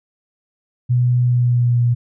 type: tone with pitch glide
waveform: sine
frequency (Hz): 123.3 to 120.28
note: B2 to B2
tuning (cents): -2 to -45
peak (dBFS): -12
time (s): 0.89-1.95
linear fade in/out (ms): 20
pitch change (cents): -43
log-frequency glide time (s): 1.23-1.83
effects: none